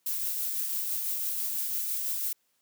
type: noise with tremolo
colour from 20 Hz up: violet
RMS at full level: -30 dBFS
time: 0.06-2.33 s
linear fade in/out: 5 ms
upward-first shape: triangle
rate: 6 Hz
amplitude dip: 30%
effects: white hiss -73 dBFS RMS until 2.61 s + high-pass 100 Hz 12 dB/octave

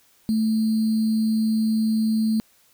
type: tone with sample-and-hold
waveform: sine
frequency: 220 Hz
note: A3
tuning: in tune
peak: -18 dBFS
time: 0.29-2.4 s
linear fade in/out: 0 ms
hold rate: 4410 Hz
effects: white hiss -59 dBFS RMS until 2.73 s

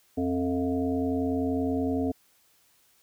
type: harmonic tone with a mistuned harmonic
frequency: 88.7 Hz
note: F2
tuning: 27 cents sharp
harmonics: 1 / 3 / 5 / 7 / 8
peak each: -35 / -26 / -32 / -37 / -38 dBFS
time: 0.17-2.12 s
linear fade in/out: 10 ms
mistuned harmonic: 7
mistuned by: +50 cents
effects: white hiss -64 dBFS RMS until 3.02 s

